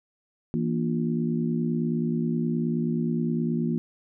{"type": "harmonic tone with a mistuned harmonic", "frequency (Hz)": 58.7, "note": "A#1", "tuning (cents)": 13, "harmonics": [3, 4, 5, 6], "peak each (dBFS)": [-27, -26, -37, -33], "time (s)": [0.54, 3.78], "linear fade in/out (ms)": 0, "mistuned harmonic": 3, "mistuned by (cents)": -110, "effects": []}